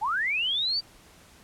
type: linear sweep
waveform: sine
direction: up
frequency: 784 to 4707 Hz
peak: -24 dBFS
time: 0.01-0.81 s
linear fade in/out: 20 ms
effects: pink hiss -54 dBFS RMS until 1.43 s + low-pass 12000 Hz 12 dB/octave